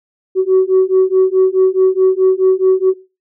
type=beating tone pair; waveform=sine; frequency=373.9 / 378.6 Hz; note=F#4 / F#4; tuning=+18 / +40 cents; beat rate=4.7 Hz; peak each=-10 dBFS; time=0.35-2.94 s; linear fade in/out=50 ms; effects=noise-tail reverb RT60 0.3 s tail -19 dB re dry + tanh soft clip ceiling -4 dBFS